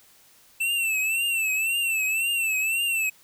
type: tone with vibrato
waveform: square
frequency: 2667 Hz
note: E7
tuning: 20 cents sharp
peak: -23 dBFS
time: 0.6-3.1 s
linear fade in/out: 10 ms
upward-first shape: triangle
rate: 1.9 Hz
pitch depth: 99 cents each way
effects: white hiss -56 dBFS RMS until 3.23 s